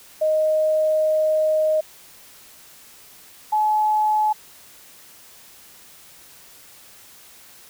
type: tone pair in turn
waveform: sine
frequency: 622.3 / 854.4 Hz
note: D#5 / G#5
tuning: 0 / +49 cents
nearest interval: perfect fourth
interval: 549 cents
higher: second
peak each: -16 dBFS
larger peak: neither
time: 0.21-1.81 / 3.52-4.33 s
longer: first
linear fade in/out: 10 ms
effects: white hiss -47 dBFS RMS until 7.69 s